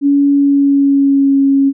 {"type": "tone with pitch glide", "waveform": "sine", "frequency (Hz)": [282.5, 274.9], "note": ["C#4", "C#4"], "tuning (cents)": [33, -14], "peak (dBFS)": -7, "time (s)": [0.01, 1.73], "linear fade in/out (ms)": 50, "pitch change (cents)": -47, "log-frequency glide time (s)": [0.31, 1.39], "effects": []}